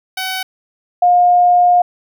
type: tone pair in turn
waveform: 10% pulse / sine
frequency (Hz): 754 / 711.7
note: F#5 / F5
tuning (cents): +32 / +33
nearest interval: minor second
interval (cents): 99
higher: first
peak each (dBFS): -11 / -7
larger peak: second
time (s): 0.17-0.43 / 1.02-1.82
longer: second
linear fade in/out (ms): 5
effects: none